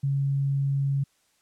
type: tone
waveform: sine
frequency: 138.59 Hz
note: C#3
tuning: in tune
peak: -22 dBFS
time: 0.03-1.04 s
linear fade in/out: 10 ms
effects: white hiss -67 dBFS RMS until 1.41 s + low-pass 10000 Hz 12 dB/octave